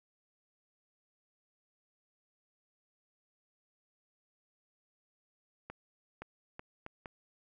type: accelerating click train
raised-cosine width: 0.5 ms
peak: -28 dBFS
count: 5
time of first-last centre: 5.7-7.058 s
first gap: 520 ms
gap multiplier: 0.72
effects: none